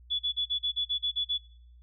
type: tone bursts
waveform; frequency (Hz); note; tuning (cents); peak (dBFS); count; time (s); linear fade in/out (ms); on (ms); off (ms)
sine; 3426; A7; -47; -26; 10; 0.1-1.381; 20; 93; 39
effects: noise-tail reverb RT60 0.7 s tail -20 dB re dry + added 60 Hz sine -51 dBFS peak until 1.82 s